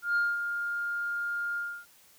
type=tone with ADSR envelope; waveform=sine; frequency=1409 Hz; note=F6; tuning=15 cents sharp; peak=-21 dBFS; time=0.02-1.86 s; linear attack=140 ms; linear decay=210 ms; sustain=-8 dB; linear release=290 ms; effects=tanh soft clip ceiling -21 dBFS + white hiss -59 dBFS RMS until 2.18 s